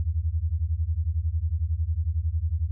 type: beating tone pair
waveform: sine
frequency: 75.5 / 86.5 Hz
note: D2 / F2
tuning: +48 / -16 cents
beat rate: 11 Hz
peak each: -26 dBFS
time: 0-2.71 s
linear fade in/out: 0 ms
effects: none